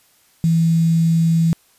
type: tone with quantisation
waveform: sine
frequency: 164.8 Hz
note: E3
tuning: in tune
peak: -12 dBFS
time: 0.44-1.53 s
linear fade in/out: 0 ms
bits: 6
effects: white hiss -56 dBFS RMS until 1.78 s + resampled to 32000 Hz